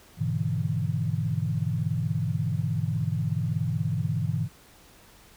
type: chord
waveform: sine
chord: E dominant seventh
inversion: first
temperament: just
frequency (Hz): 103.01 / 123.61 / 148.33 / 164.81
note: G#2 / B2 / D3 / E3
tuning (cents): -14 / +2 / +18 / 0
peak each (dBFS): -30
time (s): 0.17-4.49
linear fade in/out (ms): 50
effects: pink hiss -54 dBFS RMS until 5.36 s